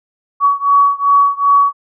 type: beating tone pair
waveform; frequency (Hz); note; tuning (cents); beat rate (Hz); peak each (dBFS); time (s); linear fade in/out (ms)
sine; 1128 / 1130.6; C#6 / C#6; +30 / +34; 2.6; -11 / -12; 0.4-1.73; 50
effects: none

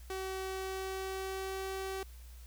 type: tone with pitch glide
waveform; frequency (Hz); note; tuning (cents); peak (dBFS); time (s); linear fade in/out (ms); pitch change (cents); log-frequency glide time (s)
sawtooth; 380 to 383.7; F#4 to G4; +46 to -37; -33; 0.1-2.03; 2; +17; 0.44-1.7
effects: added 60 Hz sine -48 dBFS peak until 2.46 s + white hiss -61 dBFS RMS until 2.46 s

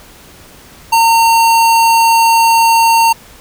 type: tone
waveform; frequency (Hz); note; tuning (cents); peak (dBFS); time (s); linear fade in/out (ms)
square; 914; A#5; -34; -7; 0.92-3.13; 10
effects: pink hiss -39 dBFS RMS until 3.4 s

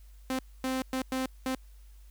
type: tone bursts at uneven times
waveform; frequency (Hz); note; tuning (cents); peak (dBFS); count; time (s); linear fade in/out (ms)
sawtooth; 260.5; C4; -7; -25; 5; 0.3-0.39 / 0.64-0.82 / 0.93-1.02 / 1.12-1.26 / 1.46-1.55; 2
effects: added 50 Hz sine -49 dBFS peak until 2.1 s + white hiss -66 dBFS RMS until 2.1 s

